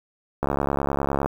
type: click train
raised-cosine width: 1 ms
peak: -9 dBFS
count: 59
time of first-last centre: 0.43-1.26 s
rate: 69.9 Hz
effects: 7-bit